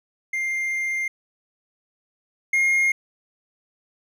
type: tone pair in turn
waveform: triangle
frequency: 2105 / 2136 Hz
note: C7 / C7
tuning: +10 / +35 cents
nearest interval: unison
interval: 25 cents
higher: second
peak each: -21 / -15 dBFS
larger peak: second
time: 0.33-1.08 / 2.53-2.92 s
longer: first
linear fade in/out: 5 ms
effects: none